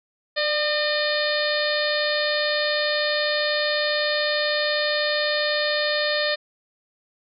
harmonic tone with a mistuned harmonic, 606 Hz, D#5, 46 cents flat, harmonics 1 / 2 / 3 / 4 / 5 / 6 / 7 / 8, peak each -24 / -34 / -26 / -34 / -35 / -29 / -29 / -33 dBFS, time 0.36-6.36 s, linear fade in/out 20 ms, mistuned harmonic 1, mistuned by -33 cents, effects none

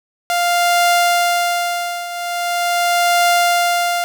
sawtooth tone with tremolo, 698.5 Hz, F5, in tune, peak -7 dBFS, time 0.3-4.04 s, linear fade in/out 0 ms, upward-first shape triangle, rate 0.42 Hz, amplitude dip 80%, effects none

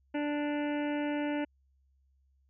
harmonic tone with a mistuned harmonic, 293.7 Hz, D4, in tune, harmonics 1 / 2 / 3 / 5 / 6 / 7 / 8 / 9 / 10, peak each -31 / -37 / -41 / -45 / -47 / -48 / -49 / -50 / -51 dBFS, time 0.14-1.45 s, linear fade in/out 10 ms, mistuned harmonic 10, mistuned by -23 cents, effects added 67 Hz sine -66 dBFS peak until 2.49 s

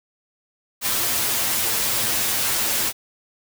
white noise with comb filter, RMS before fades -22 dBFS, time 0.81-2.93 s, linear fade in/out 50 ms, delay 8.9 ms, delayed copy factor +0.7, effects none

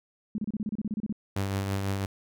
sine tone bursts, 212 Hz, G#3, 36 cents sharp, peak -27 dBFS, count 13, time 0.35-1.126 s, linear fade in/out 2 ms, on 32 ms, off 30 ms
sawtooth tone with tremolo, 98 Hz, G2, in tune, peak -22 dBFS, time 1.36-2.06 s, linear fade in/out 5 ms, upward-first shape triangle, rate 6 Hz, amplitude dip 40%
effects none

